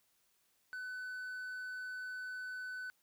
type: tone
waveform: triangle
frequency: 1504 Hz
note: F#6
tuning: 28 cents sharp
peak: -39 dBFS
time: 0.73-2.9 s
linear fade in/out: 0 ms
effects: white hiss -75 dBFS RMS until 3.02 s